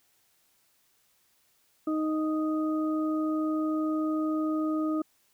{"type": "harmonic tone", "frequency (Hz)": 311.1, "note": "D#4", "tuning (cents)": 0, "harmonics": [1, 2, 4], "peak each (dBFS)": [-26, -37, -37], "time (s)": [1.87, 5.02], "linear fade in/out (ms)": 5, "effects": ["white hiss -68 dBFS RMS until 5.33 s"]}